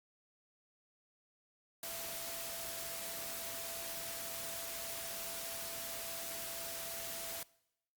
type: tone in noise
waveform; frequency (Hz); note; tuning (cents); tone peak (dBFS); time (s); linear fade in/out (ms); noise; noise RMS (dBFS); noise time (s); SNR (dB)
sine; 669; E5; +25; -50; 1.83-7.43; 2; white; -43; 1.83-7.43; -10
effects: noise-tail reverb RT60 0.8 s tail -22 dB re dry + Opus 48 kbps